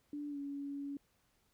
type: tone with pitch glide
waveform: sine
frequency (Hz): 292.1 to 282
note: D4 to C#4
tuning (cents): -9 to +30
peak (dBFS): -39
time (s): 0.13-0.97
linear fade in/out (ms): 2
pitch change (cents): -61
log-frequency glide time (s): 0.29-0.38
effects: pink hiss -75 dBFS RMS until 1.53 s